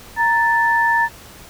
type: tone pair together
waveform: sine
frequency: 930.9 / 1760 Hz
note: A#5 / A6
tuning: -3 / 0 cents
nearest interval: major seventh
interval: 1103 cents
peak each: -16 dBFS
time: 0.16-1.09 s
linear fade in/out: 50 ms
effects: pink hiss -41 dBFS RMS until 1.49 s